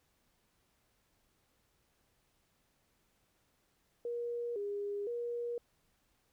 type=tone with pitch steps; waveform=sine; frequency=475.6 / 406.8 / 476.1 Hz; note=A#4 / G#4 / A#4; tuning=+35 / -36 / +37 cents; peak=-35 dBFS; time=4.05-5.58 s; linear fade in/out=2 ms; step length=510 ms; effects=pink hiss -75 dBFS RMS until 6.32 s